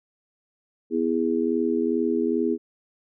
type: chord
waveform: sine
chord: E major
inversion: second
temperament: just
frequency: 247.2 / 329.6 / 412 Hz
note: B3 / E4 / G#4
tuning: +2 / 0 / -14 cents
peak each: -25 dBFS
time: 0.9-2.58 s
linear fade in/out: 50 ms
effects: none